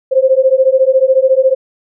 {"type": "beating tone pair", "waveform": "sine", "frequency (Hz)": [519, 533], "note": ["C5", "C5"], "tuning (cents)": [-14, 32], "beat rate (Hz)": 14, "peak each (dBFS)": -10, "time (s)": [0.11, 1.55], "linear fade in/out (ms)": 20, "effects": []}